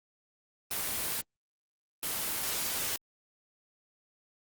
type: noise bursts at uneven times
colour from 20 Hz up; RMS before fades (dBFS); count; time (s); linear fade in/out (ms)
white; -33; 2; 0.71-1.21 / 2.03-2.96; 0
effects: Opus 24 kbps